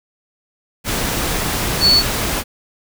sine tone in noise, 4435 Hz, C#8, in tune, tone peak -9 dBFS, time 1.8-2.03 s, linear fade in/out 50 ms, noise pink, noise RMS -20 dBFS, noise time 0.84-2.44 s, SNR +8 dB, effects none

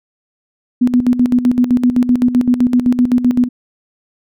sine tone with tremolo, 246.9 Hz, B3, in tune, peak -7 dBFS, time 0.81-3.49 s, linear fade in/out 10 ms, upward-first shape square, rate 7.8 Hz, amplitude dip 70%, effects none

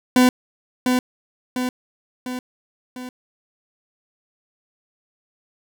40% pulse tone with echo, 251.7 Hz, B3, 33 cents sharp, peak -10 dBFS, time 0.16-0.29 s, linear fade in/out 2 ms, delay 700 ms, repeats 4, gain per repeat -5 dB, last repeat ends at 3.09 s, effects none

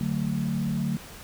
sine chord, D major, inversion none, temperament equal with one note detuned, 146.83 / 185 / 222.4 Hz, D3 / F#3 / A3, 0 / 0 / +19 cents, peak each -29 / -29 / -29 dBFS, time 0.01-0.97 s, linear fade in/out 0 ms, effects pink hiss -44 dBFS RMS until 1.23 s

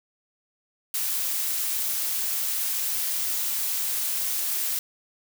blue noise, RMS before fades -27 dBFS, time 0.94-4.79 s, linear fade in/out 2 ms, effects none

